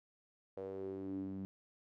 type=tone with band-pass filter sweep; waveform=sawtooth; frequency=96.4 Hz; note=G2; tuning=28 cents flat; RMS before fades=-43 dBFS; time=0.57-1.45 s; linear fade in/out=0 ms; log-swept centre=510 to 220 Hz; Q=6; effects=none